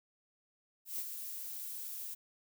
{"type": "noise with ADSR envelope", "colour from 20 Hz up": "violet", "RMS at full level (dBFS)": -37, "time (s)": [0.85, 2.15], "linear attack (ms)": 140, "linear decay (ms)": 46, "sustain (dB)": -6, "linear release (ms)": 16, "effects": []}